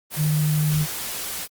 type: tone in noise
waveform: sine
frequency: 152.2 Hz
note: D#3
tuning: 38 cents flat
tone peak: -18 dBFS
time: 0.16-0.87 s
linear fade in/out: 50 ms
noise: white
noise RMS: -30 dBFS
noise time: 0.1-1.48 s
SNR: +9 dB
effects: Opus 24 kbps